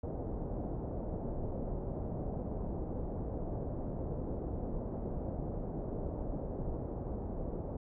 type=low-pass noise; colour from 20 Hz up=pink; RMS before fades=-38 dBFS; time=0.03-7.77 s; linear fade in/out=5 ms; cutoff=680 Hz; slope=24 dB/octave; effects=none